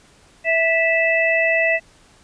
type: harmonic tone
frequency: 657 Hz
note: E5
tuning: 6 cents flat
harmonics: 1 / 3 / 4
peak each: -19 / -18 / -21 dBFS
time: 0.44-1.8 s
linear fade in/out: 50 ms
effects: pink hiss -52 dBFS RMS until 2.23 s + resampled to 22050 Hz